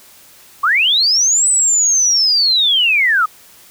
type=linear two-way sweep; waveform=sine; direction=up then down; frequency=1067 to 8120 to 1211 Hz; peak=-10 dBFS; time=0.63-3.26 s; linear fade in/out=10 ms; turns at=1.49 s; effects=white hiss -44 dBFS RMS until 3.7 s